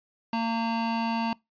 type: tone pair together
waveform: square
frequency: 228.4 / 913.6 Hz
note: A#3 / A#5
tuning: -35 / -35 cents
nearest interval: 2 octaves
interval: 2400 cents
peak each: -28 / -30 dBFS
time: 0.33-1.33 s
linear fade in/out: 2 ms
effects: noise-tail reverb RT60 0.2 s tail -24 dB re dry + resampled to 11025 Hz